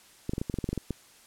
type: clicks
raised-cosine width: 3 ms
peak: -17 dBFS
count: 12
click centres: 0.294 / 0.335 / 0.381 / 0.415 / 0.498 / 0.541 / 0.587 / 0.642 / 0.69 / 0.73 / 0.777 / 0.907 s
effects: white hiss -56 dBFS RMS until 1.26 s + low-pass 11000 Hz 12 dB/octave